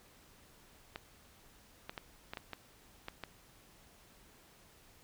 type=clicks; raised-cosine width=0.3 ms; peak=-25 dBFS; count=8; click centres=0.959 / 1.895 / 1.978 / 2.335 / 2.372 / 2.533 / 3.084 / 3.237 s; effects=pink hiss -62 dBFS RMS until 5.03 s